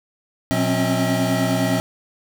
square tone cluster, 119.8 / 181.7 / 264 / 273.8 / 640 Hz, A#2 / F#3 / C4 / C#4 / D#5, +48 / -31 / +16 / -21 / +49 cents, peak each -25 dBFS, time 0.51-1.8 s, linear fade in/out 0 ms, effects none

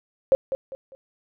sine tone with echo, 535 Hz, C5, 38 cents sharp, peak -12 dBFS, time 0.32-0.35 s, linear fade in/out 0 ms, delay 200 ms, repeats 3, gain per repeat -10 dB, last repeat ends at 0.95 s, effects none

